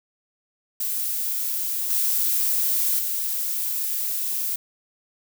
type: noise with level steps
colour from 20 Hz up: violet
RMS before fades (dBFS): -26 / -22 / -26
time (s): 0.8-4.56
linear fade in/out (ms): 5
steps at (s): 1.9 / 2.99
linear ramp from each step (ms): 5
effects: none